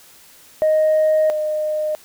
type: tone pair in turn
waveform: sine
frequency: 622.3 / 612.7 Hz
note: D#5 / D#5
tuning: 0 / -27 cents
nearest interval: unison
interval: 27 cents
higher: first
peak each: -11 / -18 dBFS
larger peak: first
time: 0.62-1.3 / 1.3-1.95 s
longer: first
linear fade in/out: 0 ms
effects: tanh soft clip ceiling -10 dBFS + white hiss -47 dBFS RMS until 2.04 s